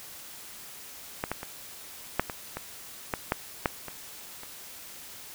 clicks, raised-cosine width 0.5 ms, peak -13 / -14 / -21 / -7 / -18 / -18 / -12 / -9 / -8 / -22 / -27 dBFS, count 11, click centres 1.239 / 1.316 / 1.431 / 2.196 / 2.298 / 2.57 / 3.138 / 3.321 / 3.658 / 3.883 / 4.434 s, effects white hiss -45 dBFS RMS until 5.34 s

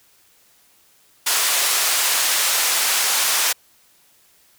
white band-pass noise, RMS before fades -19 dBFS, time 1.26-3.53 s, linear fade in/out 10 ms, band 660 to 11000 Hz, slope 12 dB/octave, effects white hiss -56 dBFS RMS until 4.58 s

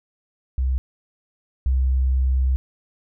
sine tone pair in turn, 64.7 / 64.94 Hz, C2 / C2, -19 / -12 cents, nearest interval unison, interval 7 cents, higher second, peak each -18 / -16 dBFS, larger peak second, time 0.58-0.78 / 1.66-2.56 s, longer second, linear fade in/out 0 ms, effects none

